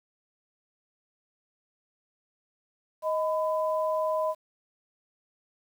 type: tone pair together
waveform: sine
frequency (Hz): 627.4 / 1004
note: D#5 / B5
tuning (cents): +14 / +28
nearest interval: minor sixth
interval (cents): 814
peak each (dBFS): -26 / -30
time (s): 3.02-4.35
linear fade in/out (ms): 50
effects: 9-bit